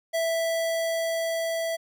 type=tone with level ramp; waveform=square; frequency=659.3 Hz; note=E5; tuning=in tune; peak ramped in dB=-24 to -27 dBFS; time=0.13-1.77 s; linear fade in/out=20 ms; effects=none